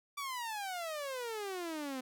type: exponential sweep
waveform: sawtooth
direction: down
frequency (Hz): 1168 to 252.3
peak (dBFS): -34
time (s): 0.17-2.01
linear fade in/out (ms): 10
effects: none